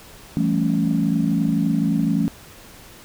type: chord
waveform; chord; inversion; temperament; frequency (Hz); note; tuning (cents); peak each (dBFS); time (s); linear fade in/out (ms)
sine; A dominant seventh; second; equal with one note detuned; 168.37 / 196 / 220 / 277.2; E3 / G3 / A3 / C#4; +37 / 0 / 0 / 0; -21 / -25 / -21 / -22; 0.37-2.28; 0
effects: tanh soft clip ceiling -8 dBFS + pink hiss -44 dBFS RMS until 3.04 s